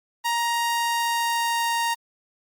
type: tone with pitch glide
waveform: sawtooth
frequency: 938 to 931 Hz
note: A#5 to A#5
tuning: +11 to -2 cents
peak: -18 dBFS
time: 0.24-1.95 s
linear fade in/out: 20 ms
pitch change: -13 cents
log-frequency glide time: 0.47-1.75 s
effects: Opus 32 kbps